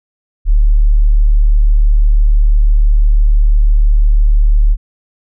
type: tone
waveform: sine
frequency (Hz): 37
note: D1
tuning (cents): +14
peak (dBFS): -5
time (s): 0.45-4.77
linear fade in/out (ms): 50
effects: none